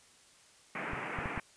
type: band-pass noise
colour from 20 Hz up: white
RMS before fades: -39 dBFS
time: 0.75-1.4 s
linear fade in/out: 2 ms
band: 120 to 2400 Hz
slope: 48 dB/octave
type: clicks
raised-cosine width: 5 ms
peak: -27 dBFS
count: 4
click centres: 0.934 / 1.188 / 1.258 / 1.377 s
effects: white hiss -61 dBFS RMS until 1.56 s + resampled to 22050 Hz